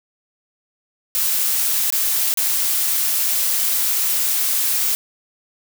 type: noise with dropouts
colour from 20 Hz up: blue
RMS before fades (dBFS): -19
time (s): 1.15-4.95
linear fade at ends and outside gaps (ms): 0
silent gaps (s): 1.903-1.924 / 2.34-2.373
effects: none